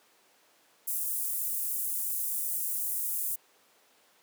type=high-pass noise; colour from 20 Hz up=pink; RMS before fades=-32 dBFS; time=0.87-3.36 s; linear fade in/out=10 ms; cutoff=9900 Hz; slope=24 dB/octave; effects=pink hiss -63 dBFS RMS until 4.22 s + high-pass 400 Hz 12 dB/octave